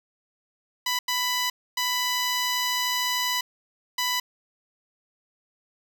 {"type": "tone bursts at uneven times", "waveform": "10% pulse", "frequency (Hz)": 993, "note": "B5", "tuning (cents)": 9, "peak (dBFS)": -15, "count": 4, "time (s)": [[0.86, 0.99], [1.08, 1.5], [1.77, 3.41], [3.98, 4.2]], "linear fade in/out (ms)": 5, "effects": []}